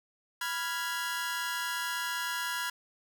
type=chord; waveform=sawtooth; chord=F diminished; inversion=second; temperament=equal; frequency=987.8 / 1396.9 / 1661.2 Hz; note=Cb6 / F6 / Ab6; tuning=0 / 0 / 0 cents; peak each=-33 / -33 / -32 dBFS; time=0.41-2.7 s; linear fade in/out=5 ms; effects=none

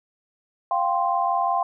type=chord; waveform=sine; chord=F suspended second; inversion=none; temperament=equal; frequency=698.5 / 784 / 1046.5 Hz; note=F5 / G5 / C6; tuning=0 / 0 / 0 cents; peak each=-24 dBFS; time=0.71-1.63 s; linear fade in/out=2 ms; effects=none

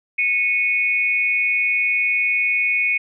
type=tone pair together; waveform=sine; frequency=2200 / 2480 Hz; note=C#7 / D#7; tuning=-14 / -6 cents; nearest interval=major second; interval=208 cents; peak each=-19 dBFS; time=0.18-2.98 s; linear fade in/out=10 ms; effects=none

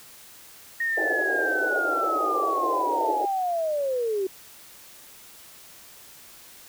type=linear sweep; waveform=sine; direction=down; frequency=1864.7 to 370 Hz; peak=-23 dBFS; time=0.8-4.27 s; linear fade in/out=5 ms
type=band-pass noise; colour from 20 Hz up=pink; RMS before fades=-29 dBFS; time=0.97-3.26 s; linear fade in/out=5 ms; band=310 to 820 Hz; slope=96 dB/octave
effects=white hiss -48 dBFS RMS until 6.68 s

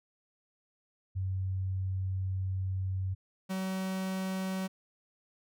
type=tone pair in turn; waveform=sine / 45% pulse; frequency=94.5 / 189 Hz; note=F#2 / F#3; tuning=+37 / +37 cents; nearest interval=octave; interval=1200 cents; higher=second; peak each=-30 / -32 dBFS; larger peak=first; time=1.15-3.15 / 3.49-4.68 s; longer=first; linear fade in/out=20 ms; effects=none

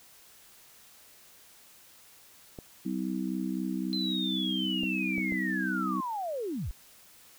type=clicks; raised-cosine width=2 ms; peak=-27 dBFS; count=4; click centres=2.588 / 4.834 / 5.181 / 5.322 s
type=harmonic tone; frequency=63.8 Hz; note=C2; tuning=43 cents flat; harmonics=3 / 4 / 5; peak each=-33 / -34 / -35 dBFS; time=2.85-6.01 s; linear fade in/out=10 ms
type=linear sweep; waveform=sine; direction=down; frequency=4100 to 32.7 Hz; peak=-31 dBFS; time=3.93-6.71 s; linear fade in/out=0 ms
effects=white hiss -56 dBFS RMS until 7.38 s

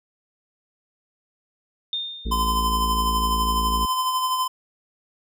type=tone with exponential decay; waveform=sine; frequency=3637 Hz; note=A#7; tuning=43 cents flat; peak=-22 dBFS; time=1.93-2.67 s; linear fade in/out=1 ms; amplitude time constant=160 ms
type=harmonic tone; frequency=55.7 Hz; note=A1; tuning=22 cents sharp; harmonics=1 / 3 / 4 / 5 / 6 / 7 / 8; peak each=-24 / -37 / -33 / -41 / -42 / -43 / -41 dBFS; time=2.25-3.86 s; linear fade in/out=10 ms
type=tone with tremolo; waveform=square; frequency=1025 Hz; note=C6; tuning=36 cents flat; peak=-20 dBFS; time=2.31-4.48 s; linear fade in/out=10 ms; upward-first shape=sine; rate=12 Hz; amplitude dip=40%
effects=none

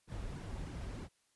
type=noise with flanger; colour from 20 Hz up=brown; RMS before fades=-43 dBFS; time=0.07-1.09 s; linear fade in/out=50 ms; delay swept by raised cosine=1.5 to 6.8 ms; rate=3.2 Hz; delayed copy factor=-0.7; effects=white hiss -75 dBFS RMS until 1.35 s + resampled to 24000 Hz

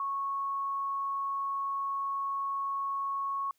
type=tone; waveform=sine; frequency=1103 Hz; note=C#6; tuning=9 cents flat; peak=-30 dBFS; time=0-3.51 s; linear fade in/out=2 ms; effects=white hiss -74 dBFS RMS until 3.58 s

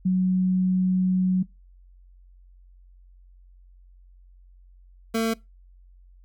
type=tone pair in turn; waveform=sine / 25% pulse; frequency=185 / 225.6 Hz; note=F#3 / A3; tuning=0 / +44 cents; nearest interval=minor third; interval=344 cents; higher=second; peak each=-18 dBFS; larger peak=neither; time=0.05-1.43 / 5.14-5.34 s; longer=first; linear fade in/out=10 ms; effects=noise-tail reverb RT60 0.2 s tail -22 dB re dry + added 45 Hz sine -49 dBFS peak until 6.24 s

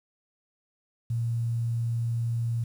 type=tone; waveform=sine; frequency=116.54 Hz; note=A#2; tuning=in tune; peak=-25 dBFS; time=1.1-2.64 s; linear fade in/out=5 ms; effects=9-bit

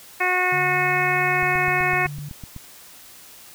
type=harmonic tone; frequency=364.3 Hz; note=F#4; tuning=27 cents flat; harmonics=1 / 2 / 3 / 4 / 5 / 6 / 7; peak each=-28 / -25 / -27 / -29 / -24 / -24 / -27 dBFS; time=0.2-2.07 s; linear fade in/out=10 ms
type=tone with vibrato; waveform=sine; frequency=145.7 Hz; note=D3; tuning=13 cents flat; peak=-30 dBFS; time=0.52-2.29 s; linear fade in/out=5 ms; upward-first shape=triangle; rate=4.8 Hz; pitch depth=11 cents each way
type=click train; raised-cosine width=5 ms; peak=-23 dBFS; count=10; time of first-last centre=1.43-2.564 s; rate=7.94 Hz
effects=white hiss -45 dBFS RMS until 3.54 s

